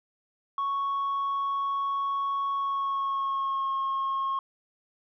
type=tone with pitch glide; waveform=sine; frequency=1108.7 to 1082.1 Hz; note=C#6 to C#6; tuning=0 to -42 cents; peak=-24 dBFS; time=0.58-4.39 s; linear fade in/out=2 ms; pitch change=-42 cents; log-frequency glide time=2.54-3.71 s; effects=tanh soft clip ceiling -24 dBFS